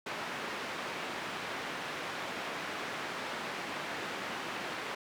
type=band-pass noise; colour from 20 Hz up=white; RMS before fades=-39 dBFS; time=0.06-4.95 s; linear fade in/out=5 ms; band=170 to 2100 Hz; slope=12 dB/octave; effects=none